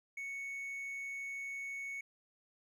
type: tone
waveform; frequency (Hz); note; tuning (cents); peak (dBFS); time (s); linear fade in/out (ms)
triangle; 2217; C#7; 0; -38; 0.17-2.01; 5
effects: none